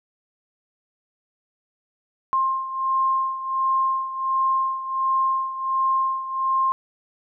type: beating tone pair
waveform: sine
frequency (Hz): 1059 / 1060.4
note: C6 / C6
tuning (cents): +21 / +23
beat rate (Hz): 1.4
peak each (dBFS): -21 / -26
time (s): 2.33-6.72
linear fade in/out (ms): 0
effects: none